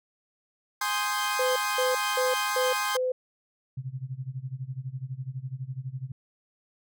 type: chord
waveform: sawtooth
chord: Ab major seventh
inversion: none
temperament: equal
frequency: 830.6 / 1046.5 / 1244.5 / 1568 Hz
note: Ab5 / C6 / Eb6 / G6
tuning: 0 / 0 / 0 / 0 cents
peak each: -29 / -26 / -30 / -29 dBFS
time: 0.81-2.97 s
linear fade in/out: 5 ms
type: tone bursts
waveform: sine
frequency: 509 Hz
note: C5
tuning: 48 cents flat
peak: -24 dBFS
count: 5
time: 1.39-3.12 s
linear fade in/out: 5 ms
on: 170 ms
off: 220 ms
type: tone with tremolo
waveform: sine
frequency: 130.5 Hz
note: C3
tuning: 4 cents flat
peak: -29 dBFS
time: 3.77-6.12 s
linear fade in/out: 5 ms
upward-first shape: sine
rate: 12 Hz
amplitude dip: 90%
effects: none